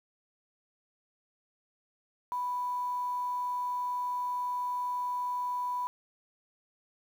sine tone with quantisation, 987.8 Hz, B5, in tune, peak -30 dBFS, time 2.32-5.87 s, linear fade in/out 0 ms, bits 9, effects none

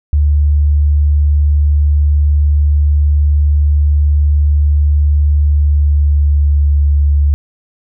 sine tone with pitch glide, 73.42 to 72.2 Hz, D2 to D2, 0 to -29 cents, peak -7 dBFS, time 0.13-7.34 s, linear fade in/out 0 ms, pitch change -29 cents, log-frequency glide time 5.43-6.84 s, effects none

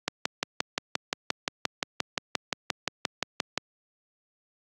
click train, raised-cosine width 0.2 ms, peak -7 dBFS, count 21, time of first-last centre 0.08-3.577 s, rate 5.72 Hz, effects high-pass 150 Hz 12 dB/octave + Opus 48 kbps

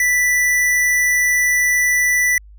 square tone, 1975.5 Hz, B6, in tune, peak -14 dBFS, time 0-2.38 s, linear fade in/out 2 ms, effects added 51 Hz sine -39 dBFS peak until 2.58 s

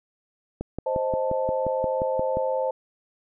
click train, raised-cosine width 2 ms, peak -16 dBFS, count 11, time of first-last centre 0.61-2.371 s, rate 5.68 Hz
sine chord, A diminished, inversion first, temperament equal, 523.3 / 622.3 / 880 Hz, C5 / Eb5 / A5, 0 / 0 / 0 cents, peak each -24 / -30 / -30 dBFS, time 0.86-2.71 s, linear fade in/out 5 ms
effects none

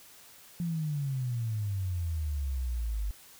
sine exponential sweep, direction down, 174.61 to 49.46 Hz, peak -29 dBFS, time 0.6-3.11 s, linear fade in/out 0 ms, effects white hiss -54 dBFS RMS until 3.39 s

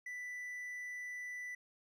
triangle tone, 1980 Hz, B6, 4 cents sharp, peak -40 dBFS, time 0.06-1.55 s, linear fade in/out 5 ms, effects none

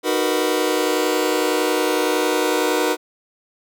sawtooth chord, B major seventh, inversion first, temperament just, 308.7 / 370.4 / 463 / 493.9 Hz, D#4 / F#4 / A#4 / B4, -14 / +2 / -12 / 0 cents, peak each -19 dBFS, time 0.03-2.97 s, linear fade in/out 50 ms, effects none

